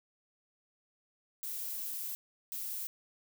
violet noise bursts at uneven times, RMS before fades -39 dBFS, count 2, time 1.43-2.15 / 2.52-2.87 s, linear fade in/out 0 ms, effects none

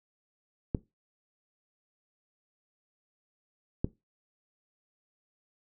clicks, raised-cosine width 3 ms, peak -14 dBFS, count 2, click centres 0.748 / 3.845 s, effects noise-tail reverb RT60 0.2 s tail -18 dB re dry

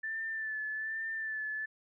sine tone with vibrato, 1760 Hz, A6, in tune, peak -34 dBFS, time 0.03-1.66 s, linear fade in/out 10 ms, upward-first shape sine, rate 1.2 Hz, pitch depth 33 cents each way, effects none

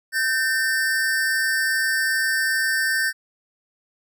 square tone pair together, 1552.5 / 1800 Hz, G6 / A6, -17 / +39 cents, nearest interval minor third, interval 256 cents, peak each -23 dBFS, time 0.12-3.13 s, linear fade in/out 50 ms, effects none

